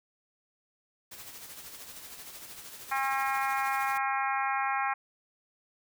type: noise with tremolo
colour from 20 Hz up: white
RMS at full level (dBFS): -44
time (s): 1.11-3.98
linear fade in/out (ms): 10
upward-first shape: sine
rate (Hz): 13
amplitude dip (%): 45
type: harmonic tone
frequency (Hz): 269.6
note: C#4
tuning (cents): -48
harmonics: 3 / 4 / 5 / 6 / 7 / 8 / 9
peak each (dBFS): -31 / -33 / -35 / -37 / -38 / -39 / -40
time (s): 2.91-4.94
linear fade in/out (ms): 10
effects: none